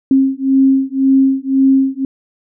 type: beating tone pair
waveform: sine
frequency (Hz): 267.2 / 269.1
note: C4 / C4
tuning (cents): +36 / +49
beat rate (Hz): 1.9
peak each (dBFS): -12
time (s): 0.11-2.05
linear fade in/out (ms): 2
effects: none